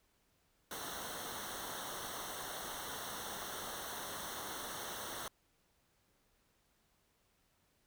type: noise with comb filter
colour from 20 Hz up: pink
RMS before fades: -44 dBFS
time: 0.71-5.28 s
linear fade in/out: 2 ms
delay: 0.41 ms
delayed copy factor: -0.85
effects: pink hiss -75 dBFS RMS until 7.86 s